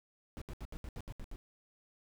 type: noise bursts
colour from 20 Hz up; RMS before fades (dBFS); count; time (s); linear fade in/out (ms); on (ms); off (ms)
brown; -43; 9; 0.37-1.36; 0; 46; 72
effects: none